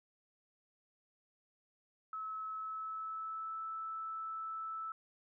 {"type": "tone with pitch glide", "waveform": "sine", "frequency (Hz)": [1295, 1314.6], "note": ["E6", "E6"], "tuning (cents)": [-31, -5], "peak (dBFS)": -39, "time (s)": [2.13, 4.92], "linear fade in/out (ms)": 2, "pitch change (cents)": 26, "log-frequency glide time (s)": [2.5, 3.6], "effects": []}